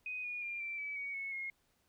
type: tone with pitch steps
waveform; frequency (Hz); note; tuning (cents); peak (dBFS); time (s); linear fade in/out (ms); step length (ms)
sine; 2500 / 2447 / 2395 / 2345 / 2295 / 2247 / 2199 / 2153; D#7 / D#7 / D7 / D7 / D7 / C#7 / C#7 / C7; +8 / -29 / +33 / -3 / -40 / +23 / -14 / +49; -38; 0.06-1.5; 2; 180
effects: pink hiss -75 dBFS RMS until 1.88 s